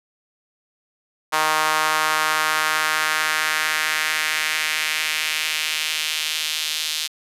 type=tone with high-pass filter sweep; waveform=sawtooth; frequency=155.56 Hz; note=D#3; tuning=in tune; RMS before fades=-22 dBFS; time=1.32-7.08 s; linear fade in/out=20 ms; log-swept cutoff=990 to 3600 Hz; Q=1.8; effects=resampled to 32000 Hz + 7-bit